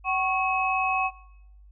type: tone cluster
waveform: sine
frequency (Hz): 756 / 1099 / 2559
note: F#5 / C#6 / D#7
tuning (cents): +37 / -15 / +48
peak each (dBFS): -27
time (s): 0.04-1.11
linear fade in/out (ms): 50
effects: noise-tail reverb RT60 0.9 s tail -23 dB re dry + added 50 Hz sine -48 dBFS peak until 1.71 s